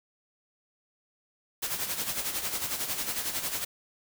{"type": "noise with tremolo", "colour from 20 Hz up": "white", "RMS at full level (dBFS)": -30, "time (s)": [1.62, 3.65], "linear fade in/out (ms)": 10, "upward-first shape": "sine", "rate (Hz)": 11, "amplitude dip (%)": 60, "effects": []}